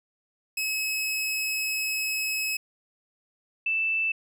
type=tone pair in turn; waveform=sawtooth / sine; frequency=2570 / 2647 Hz; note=E7 / E7; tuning=-45 / +7 cents; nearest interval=minor second; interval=52 cents; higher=second; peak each=-23 dBFS; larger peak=neither; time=0.57-2.57 / 3.66-4.12 s; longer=first; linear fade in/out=5 ms; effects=none